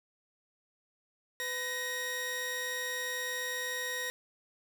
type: tone pair together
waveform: sawtooth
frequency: 502 / 1879 Hz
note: B4 / A#6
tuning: +28 / +13 cents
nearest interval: octave + major seventh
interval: 2285 cents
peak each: -37 / -31 dBFS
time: 1.4-4.1 s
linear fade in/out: 0 ms
effects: none